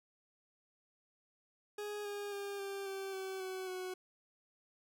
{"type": "tone with pitch steps", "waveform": "40% pulse", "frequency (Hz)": [415.3, 408.4, 401.6, 394.9, 388.4, 381.9, 375.6, 369.3], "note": ["G#4", "G#4", "G4", "G4", "G4", "G4", "F#4", "F#4"], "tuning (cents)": [0, -29, 42, 13, -16, -45, 26, -3], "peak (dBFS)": -39, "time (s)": [1.78, 3.94], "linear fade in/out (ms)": 5, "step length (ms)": 270, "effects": []}